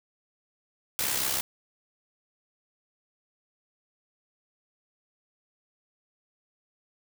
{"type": "noise with amplitude modulation", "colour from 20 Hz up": "white", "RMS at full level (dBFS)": -26, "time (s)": [0.99, 1.41], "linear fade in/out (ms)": 0, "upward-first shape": "sine", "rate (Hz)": 66.3, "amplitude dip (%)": 55, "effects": []}